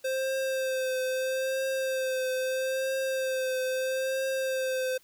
square tone with vibrato, 523.3 Hz, C5, in tune, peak -28 dBFS, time 0.04-4.98 s, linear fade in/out 10 ms, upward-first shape triangle, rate 0.77 Hz, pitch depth 29 cents each way, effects white hiss -62 dBFS RMS until 5.03 s

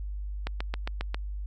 click train, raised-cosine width 0.3 ms, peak -16 dBFS, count 6, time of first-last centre 0.47-1.145 s, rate 7.41 Hz, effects added 50 Hz sine -32 dBFS peak until 1.46 s

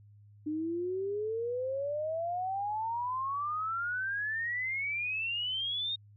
sine exponential sweep, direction up, 299.5 to 3729 Hz, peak -31 dBFS, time 0.46-5.96 s, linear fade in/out 10 ms, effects added 103 Hz sine -54 dBFS peak until 6.16 s

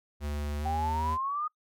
square tone with pitch glide, 73.42 to 78.69 Hz, D2 to D#2, 0 to +20 cents, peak -32 dBFS, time 0.2-1.18 s, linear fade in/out 50 ms, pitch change +120 cents, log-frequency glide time 0.59-0.7 s
sine exponential sweep, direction up, 767 to 1247 Hz, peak -29 dBFS, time 0.65-1.48 s, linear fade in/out 10 ms
effects noise-tail reverb RT60 0.1 s tail -22 dB re dry

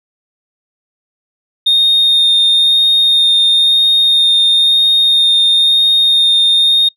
sine tone with vibrato, 3675 Hz, A#7, 25 cents flat, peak -5 dBFS, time 1.66-6.89 s, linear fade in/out 10 ms, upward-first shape sine, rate 1 Hz, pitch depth 11 cents each way, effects noise-tail reverb RT60 0.1 s tail -25 dB re dry + tanh soft clip ceiling -5 dBFS

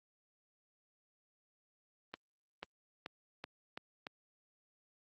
accelerating click train, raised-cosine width 0.3 ms, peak -26 dBFS, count 6, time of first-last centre 2.14-4.068 s, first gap 490 ms, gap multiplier 0.88, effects high-pass 150 Hz 12 dB/octave + Opus 24 kbps

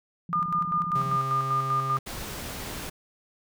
sine tone bursts, 170.9 Hz, F3, 37 cents flat, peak -32 dBFS, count 14, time 0.29-1.164 s, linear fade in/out 2 ms, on 42 ms, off 22 ms
sine tone with tremolo, 1210 Hz, D#6, 49 cents flat, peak -22 dBFS, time 0.33-1.97 s, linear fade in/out 0 ms, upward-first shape square, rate 5.1 Hz, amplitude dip 50%
45% pulse tone, 133.8 Hz, C3, 39 cents sharp, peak -31 dBFS, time 0.95-1.99 s, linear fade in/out 5 ms
pink noise, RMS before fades -36 dBFS, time 2.06-2.9 s, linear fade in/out 10 ms
effects none

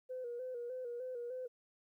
sine tone with vibrato, 493.9 Hz, B4, in tune, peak -39 dBFS, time 0.09-1.48 s, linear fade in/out 20 ms, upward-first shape square, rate 3.3 Hz, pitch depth 56 cents each way, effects tanh soft clip ceiling -35 dBFS + 13-bit

